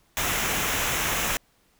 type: noise with comb filter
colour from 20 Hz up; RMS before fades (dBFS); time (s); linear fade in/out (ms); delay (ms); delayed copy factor
pink; -26; 0.17-1.37; 0; 0.22; -0.55
effects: pink hiss -64 dBFS RMS until 1.79 s